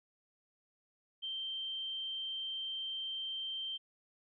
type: tone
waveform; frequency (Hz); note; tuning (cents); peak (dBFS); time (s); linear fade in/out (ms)
sine; 3136; G7; 0; -37; 1.22-3.78; 20
effects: none